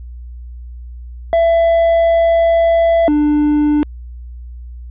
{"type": "tone pair in turn", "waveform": "triangle", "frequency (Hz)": [668, 297], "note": ["E5", "D4"], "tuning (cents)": [23, 20], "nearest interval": "octave + major second", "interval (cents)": 1403, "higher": "first", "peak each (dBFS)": [-7, -8], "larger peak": "first", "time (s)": [[1.33, 3.08], [3.08, 3.83]], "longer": "first", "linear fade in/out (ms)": 0, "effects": ["added 60 Hz sine -28 dBFS peak until 4.9 s", "resampled to 8000 Hz"]}